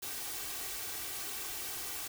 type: noise with comb filter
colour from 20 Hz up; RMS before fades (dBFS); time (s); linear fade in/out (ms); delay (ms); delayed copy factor
white; -40; 0.02-2.08; 10; 2.6; +0.6
effects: none